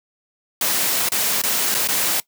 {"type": "noise with dropouts", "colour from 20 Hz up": "white", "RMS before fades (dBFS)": -20, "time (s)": [0.61, 2.2], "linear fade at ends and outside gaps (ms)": 2, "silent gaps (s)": [[1.088, 1.119], [1.417, 1.436], [1.744, 1.748], [1.875, 1.886]], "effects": ["noise-tail reverb RT60 0.1 s tail -20 dB re dry", "high-pass 150 Hz 12 dB/octave"]}